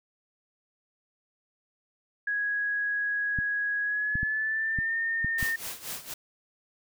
sine tone with pitch glide, 1662 to 1822.9 Hz, G#6 to A#6, +1 to -39 cents, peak -26 dBFS, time 2.27-5.56 s, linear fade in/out 5 ms, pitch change +160 cents, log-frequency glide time 3.82-4.97 s
clicks, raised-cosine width 5 ms, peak -20 dBFS, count 6, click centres 3.388 / 4.155 / 4.231 / 4.788 / 5.246 / 5.428 s
white noise with tremolo, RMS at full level -35 dBFS, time 5.38-6.14 s, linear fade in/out 5 ms, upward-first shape sine, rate 4.2 Hz, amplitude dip 80%
effects none

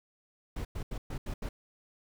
brown noise bursts at uneven times, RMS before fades -36 dBFS, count 6, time 0.56-0.65 / 0.75-0.83 / 0.91-0.98 / 1.1-1.18 / 1.26-1.34 / 1.42-1.49 s, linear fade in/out 5 ms, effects none

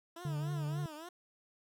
15% pulse tone with vibrato, 326.8 Hz, E4, 15 cents flat, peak -39 dBFS, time 0.16-1.09 s, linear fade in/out 5 ms, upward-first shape triangle, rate 3.5 Hz, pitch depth 190 cents each way
triangle tone, 146.83 Hz, D3, in tune, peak -32 dBFS, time 0.25-0.86 s, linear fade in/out 2 ms
effects none

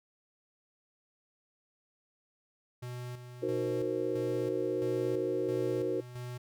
square tone with tremolo, 123.47 Hz, B2, in tune, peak -39 dBFS, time 2.82-6.38 s, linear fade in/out 10 ms, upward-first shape square, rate 1.5 Hz, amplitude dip 55%
sine chord, C half-diminished seventh, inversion first, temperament equal, 311.1 / 370 / 466.2 / 523.3 Hz, Eb4 / Gb4 / Bb4 / C5, 0 / 0 / 0 / 0 cents, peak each -37 / -33 / -35 / -37 dBFS, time 3.42-6.01 s, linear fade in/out 10 ms
effects none

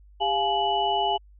sine tone cluster, 400.3 / 698 / 846 / 2957 Hz, G4 / F5 / G#5 / F#7, +36 / -1 / +32 / -2 cents, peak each -30 / -27 / -24 / -29 dBFS, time 0.2-1.18 s, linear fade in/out 20 ms, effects added 50 Hz sine -49 dBFS peak until 1.39 s

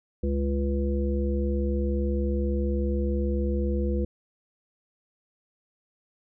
harmonic tone with a mistuned harmonic, 69.1 Hz, C#2, 5 cents flat, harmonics 1 / 3 / 5 / 7, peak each -25 / -30 / -32 / -33 dBFS, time 0.23-4.05 s, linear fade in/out 5 ms, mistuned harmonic 7, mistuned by +34 cents, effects none

